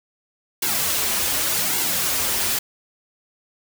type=noise with flanger; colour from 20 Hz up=white; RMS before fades=-22 dBFS; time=0.62-2.59 s; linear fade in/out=5 ms; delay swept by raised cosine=1.6 to 6.9 ms; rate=0.86 Hz; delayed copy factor=-0.75; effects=none